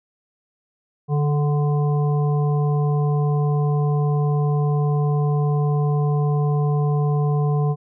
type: harmonic tone with a mistuned harmonic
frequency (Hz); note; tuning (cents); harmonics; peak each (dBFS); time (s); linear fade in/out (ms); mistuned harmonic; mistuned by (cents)
147.5; D3; +8; 1 / 3 / 5 / 7; -17 / -27 / -31 / -34; 1.08-7.76; 50; 3; -25
effects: none